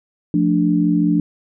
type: chord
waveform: sine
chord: D minor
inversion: first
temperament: equal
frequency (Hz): 174.61 / 220 / 293.7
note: F3 / A3 / D4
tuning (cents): 0 / 0 / 0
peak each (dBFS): -17 / -21 / -16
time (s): 0.34-1.2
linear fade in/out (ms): 2
effects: none